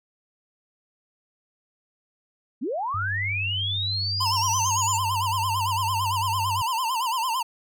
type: linear sweep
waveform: sine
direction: up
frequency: 197.8 to 7230 Hz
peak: -25 dBFS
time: 2.61-4.98 s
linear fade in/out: 20 ms
type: tone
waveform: sine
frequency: 98 Hz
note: G2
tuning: in tune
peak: -29 dBFS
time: 2.94-6.62 s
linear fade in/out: 5 ms
type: tone with vibrato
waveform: square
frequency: 968 Hz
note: B5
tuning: 35 cents flat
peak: -24 dBFS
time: 4.2-7.43 s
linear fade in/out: 10 ms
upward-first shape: sine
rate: 8.9 Hz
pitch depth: 150 cents each way
effects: none